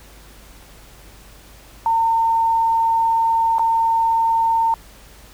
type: tone with dropouts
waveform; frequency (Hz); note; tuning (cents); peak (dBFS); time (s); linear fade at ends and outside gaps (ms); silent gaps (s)
sine; 909; A#5; -44; -14; 1.86-4.74; 1; 3.584-3.594
effects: added 50 Hz sine -45 dBFS peak until 5.33 s + pink hiss -46 dBFS RMS until 5.33 s